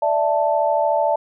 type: chord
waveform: sine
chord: D suspended second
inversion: none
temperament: just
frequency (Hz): 587.3 / 660.7 / 881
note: D5 / E5 / A5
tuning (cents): 0 / +4 / +2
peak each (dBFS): -20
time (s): 0.02-1.16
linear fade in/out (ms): 5
effects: none